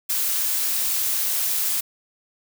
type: noise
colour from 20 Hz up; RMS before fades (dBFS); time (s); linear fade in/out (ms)
blue; -23; 0.09-1.81; 10
effects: none